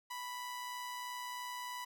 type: tone with amplitude modulation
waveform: sawtooth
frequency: 987.8 Hz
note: B5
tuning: in tune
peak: -36 dBFS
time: 0.1-1.85 s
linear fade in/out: 10 ms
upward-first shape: sine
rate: 123 Hz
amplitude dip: 30%
effects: none